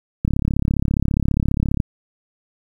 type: click train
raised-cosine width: 5 ms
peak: -6 dBFS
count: 55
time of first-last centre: 0.25-1.802 s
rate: 34.8 Hz
effects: 8-bit